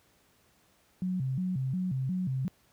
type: tone with vibrato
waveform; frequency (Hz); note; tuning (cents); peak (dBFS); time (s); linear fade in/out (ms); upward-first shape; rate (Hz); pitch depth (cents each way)
sine; 155.56; D#3; 0; -28; 1.02-2.48; 0; square; 2.8; 290
effects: pink hiss -66 dBFS RMS until 2.72 s + high-pass 60 Hz 12 dB/octave